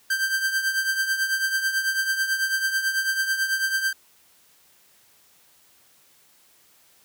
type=tone with tremolo; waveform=45% pulse; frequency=1568 Hz; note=G6; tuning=in tune; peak=-19 dBFS; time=0.1-3.93 s; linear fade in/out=5 ms; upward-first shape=triangle; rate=9.1 Hz; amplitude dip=70%; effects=white hiss -58 dBFS RMS until 7.04 s + high-pass 60 Hz 12 dB/octave